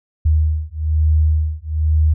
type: beating tone pair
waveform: sine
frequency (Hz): 77.1 / 78.2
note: D#2 / D#2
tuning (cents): -15 / +9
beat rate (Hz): 1.1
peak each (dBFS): -16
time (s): 0.25-2.14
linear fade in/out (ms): 10
effects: none